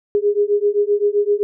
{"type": "beating tone pair", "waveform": "sine", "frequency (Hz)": [407.4, 415.1], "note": ["G#4", "G#4"], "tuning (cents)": [-33, -1], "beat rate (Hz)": 7.7, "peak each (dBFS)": -17, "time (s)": [0.15, 1.43], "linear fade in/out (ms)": 0, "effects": []}